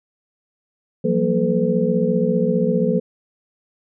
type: tone cluster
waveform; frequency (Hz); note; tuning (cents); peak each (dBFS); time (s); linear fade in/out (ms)
sine; 172.4 / 187.5 / 232.9 / 434.4 / 503; F3 / F#3 / A#3 / A4 / B4; -22 / +23 / -1 / -22 / +32; -22; 1.04-3; 10
effects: none